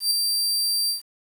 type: tone with ADSR envelope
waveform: sawtooth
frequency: 4699 Hz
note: D8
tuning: in tune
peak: -14 dBFS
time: 0-1.02 s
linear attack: 110 ms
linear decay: 4 ms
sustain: -4 dB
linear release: 130 ms
effects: 8-bit